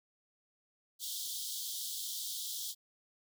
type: high-pass noise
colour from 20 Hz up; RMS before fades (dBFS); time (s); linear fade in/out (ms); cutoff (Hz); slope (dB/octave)
pink; -40; 0.99-2.75; 50; 3200; 96
effects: none